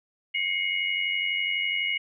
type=tone cluster; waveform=sine; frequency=2124 / 2216 / 2900 Hz; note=C7 / C#7 / F#7; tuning=+25 / -1 / -35 cents; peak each=-29 dBFS; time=0.34-1.98 s; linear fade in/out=10 ms; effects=none